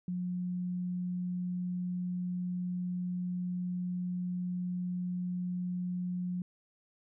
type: tone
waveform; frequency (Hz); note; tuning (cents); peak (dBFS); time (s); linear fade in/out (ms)
sine; 179.5; F3; +48; -32; 0.08-6.42; 2
effects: none